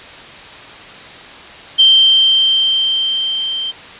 sine tone with level ramp, 3136 Hz, G7, in tune, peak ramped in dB -4 to -18 dBFS, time 1.78-3.72 s, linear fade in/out 20 ms, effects white hiss -34 dBFS RMS until 3.99 s + resampled to 8000 Hz

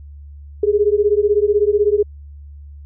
sine beating tone pair, 406.2 / 422.2 Hz, G#4 / G#4, -38 / +29 cents, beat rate 16 Hz, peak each -15 dBFS, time 0.63-2.03 s, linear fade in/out 5 ms, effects added 72 Hz sine -34 dBFS peak until 2.85 s

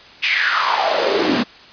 pink noise with high-pass filter sweep, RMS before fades -17 dBFS, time 0.22-1.44 s, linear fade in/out 20 ms, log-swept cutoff 2600 to 220 Hz, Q 5.7, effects white hiss -42 dBFS RMS until 1.72 s + resampled to 11025 Hz

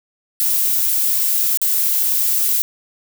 violet noise with dropouts, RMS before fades -17 dBFS, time 0.4-2.62 s, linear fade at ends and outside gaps 0 ms, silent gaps 1.573-1.616 s, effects none

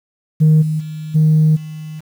sine tone with level steps, 155.56 Hz, D#3, in tune, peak -5 / -15 / -24 / -7 / -26 dBFS, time 0.4-2.01 s, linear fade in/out 20 ms, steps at 0.61 / 0.79 / 1.14 / 1.55 s, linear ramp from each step 20 ms, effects tanh soft clip ceiling -5 dBFS + 7-bit

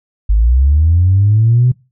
sine linear sweep, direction up, 49 to 127.6 Hz, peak -6 dBFS, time 0.29-1.72 s, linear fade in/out 10 ms, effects noise-tail reverb RT60 0.3 s tail -23 dB re dry + tanh soft clip ceiling -2 dBFS

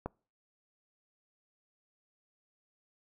click, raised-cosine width 1 ms, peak -21 dBFS, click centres 0.06 s, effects noise-tail reverb RT60 0.4 s tail -26 dB re dry

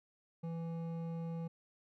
triangle tone with hard clipping, 166.1 Hz, E3, 13 cents sharp, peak -40 dBFS, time 0.43-1.48 s, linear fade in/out 10 ms, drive 14 dB, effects none

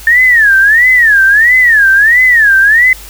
sine tone with vibrato, 1780 Hz, A6, 20 cents sharp, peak -3 dBFS, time 0.07-2.93 s, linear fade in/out 2 ms, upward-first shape sine, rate 1.5 Hz, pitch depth 230 cents each way, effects added 50 Hz sine -31 dBFS peak until 3.09 s + white hiss -32 dBFS RMS until 3.09 s

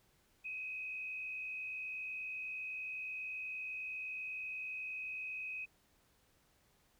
sine tone with frequency modulation, 2531 Hz, D#7, 29 cents sharp, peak -40 dBFS, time 0.44-5.66 s, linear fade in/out 20 ms, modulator 68.1 Hz, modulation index 0.8, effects pink hiss -72 dBFS RMS until 6.99 s

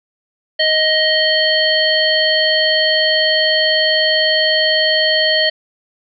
harmonic tone, 626 Hz, D#5, 10 cents sharp, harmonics 1 / 3 / 5 / 7, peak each -17 / -17 / -17 / -17 dBFS, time 0.59-5.5 s, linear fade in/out 10 ms, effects none

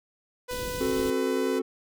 sawtooth tone with pitch glide, 496.9 to 501.5 Hz, B4 to B4, +11 to +26 cents, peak -28 dBFS, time 0.48-1.6 s, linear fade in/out 20 ms, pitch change +15 cents, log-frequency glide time 0.73-0.97 s
pink band-stop noise, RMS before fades -37 dBFS, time 0.51-1.1 s, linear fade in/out 0 ms, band 540 to 2900 Hz, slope 48 dB/octave
triangle chord, F# diminished, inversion second, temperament equal with one note detuned, 265.9 / 370 / 440 Hz, C4 / F#4 / A4, +28 / 0 / 0 cents, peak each -27 dBFS, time 0.8-1.62 s, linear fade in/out 10 ms
effects none

